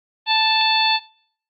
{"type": "harmonic tone", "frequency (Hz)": 880, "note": "A5", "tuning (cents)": 0, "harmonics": [1, 2, 3, 4, 5], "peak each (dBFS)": [-19, -27, -22, -20, -21], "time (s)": [0.26, 1], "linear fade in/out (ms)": 50, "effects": ["noise-tail reverb RT60 0.6 s tail -24 dB re dry", "Opus 32 kbps"]}